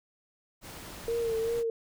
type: noise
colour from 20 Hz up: pink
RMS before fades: -44 dBFS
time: 0.61-1.64 s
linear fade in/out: 50 ms
type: tone with vibrato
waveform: sine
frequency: 457.9 Hz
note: A#4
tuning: 31 cents flat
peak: -27 dBFS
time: 1.08-1.7 s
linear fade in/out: 2 ms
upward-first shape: sine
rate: 2.6 Hz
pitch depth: 39 cents each way
effects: none